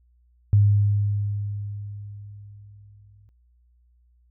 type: tone with exponential decay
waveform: sine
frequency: 102.4 Hz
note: G#2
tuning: 24 cents flat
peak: -12 dBFS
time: 0.53-3.29 s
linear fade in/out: 0 ms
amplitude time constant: 600 ms
effects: added 60 Hz sine -57 dBFS peak until 4.3 s